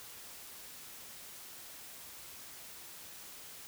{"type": "silence", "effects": ["white hiss -50 dBFS RMS until 3.67 s"]}